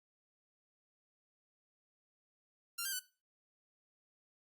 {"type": "tone with pitch steps", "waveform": "5% pulse", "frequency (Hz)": [1384, 1580, 1498], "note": ["F6", "G6", "F#6"], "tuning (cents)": [-16, 13, 21], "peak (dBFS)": -26, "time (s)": [2.78, 2.996], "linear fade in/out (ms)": 10, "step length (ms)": 72, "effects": ["noise-tail reverb RT60 0.3 s tail -17 dB re dry", "Opus 48 kbps"]}